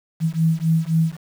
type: beating tone pair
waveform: sine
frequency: 160.3 / 164.1 Hz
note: E3 / E3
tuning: -48 / -8 cents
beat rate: 3.8 Hz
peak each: -19 dBFS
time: 0.2-1.17 s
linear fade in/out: 50 ms
effects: 7-bit